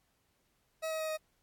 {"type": "tone with pitch steps", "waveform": "40% pulse", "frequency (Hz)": [640, 635.2, 630.5, 625.7], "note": ["D#5", "D#5", "D#5", "D#5"], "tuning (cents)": [49, 36, 23, 10], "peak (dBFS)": -33, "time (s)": [0.82, 1.176], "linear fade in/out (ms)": 20, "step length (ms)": 89, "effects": ["pink hiss -75 dBFS RMS until 1.42 s", "AAC 64 kbps"]}